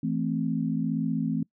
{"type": "chord", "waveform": "sine", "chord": "A minor", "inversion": "second", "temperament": "equal", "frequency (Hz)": [164.81, 220, 261.6], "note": ["E3", "A3", "C4"], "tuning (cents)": [0, 0, 0], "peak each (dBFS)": -29, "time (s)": [0.03, 1.43], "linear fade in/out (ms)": 5, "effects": ["noise-tail reverb RT60 0.1 s tail -24 dB re dry"]}